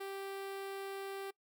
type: tone with notch filter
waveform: sawtooth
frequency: 391.6 Hz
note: G4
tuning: 2 cents flat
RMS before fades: -43 dBFS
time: 0-1.31 s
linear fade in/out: 10 ms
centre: 6400 Hz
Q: 1.7
effects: noise-tail reverb RT60 0.1 s tail -22 dB re dry